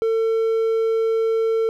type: tone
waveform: triangle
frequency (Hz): 450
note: A4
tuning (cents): +39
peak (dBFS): -15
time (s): 0.02-1.69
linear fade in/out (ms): 0
effects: none